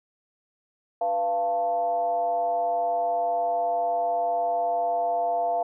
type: tone with frequency modulation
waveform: sine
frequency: 691 Hz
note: F5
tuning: 19 cents flat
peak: -22 dBFS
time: 1.01-5.63 s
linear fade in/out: 5 ms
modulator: 198 Hz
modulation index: 0.6
effects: none